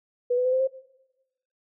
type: tone with pitch steps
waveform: sine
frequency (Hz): 490.4 / 499.8 / 509.5 / 519.3 / 529.3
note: B4 / B4 / C5 / C5 / C5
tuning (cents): -12 / +21 / -46 / -13 / +20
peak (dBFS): -20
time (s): 0.3-0.675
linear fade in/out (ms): 10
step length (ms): 75
effects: noise-tail reverb RT60 1.0 s tail -20 dB re dry